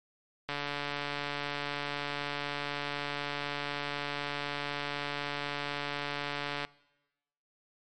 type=click train; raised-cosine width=0.3 ms; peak=-18 dBFS; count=888; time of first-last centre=0.49-6.65 s; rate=144 Hz; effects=noise-tail reverb RT60 1.0 s tail -22 dB re dry + MP3 64 kbps